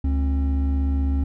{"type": "tone pair together", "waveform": "triangle", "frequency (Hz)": [71, 269], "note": ["C#2", "C4"], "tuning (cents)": [42, 48], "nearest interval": "octave + major seventh", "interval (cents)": 2306, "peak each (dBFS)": [-17, -26], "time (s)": [0.04, 1.24], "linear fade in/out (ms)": 5, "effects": []}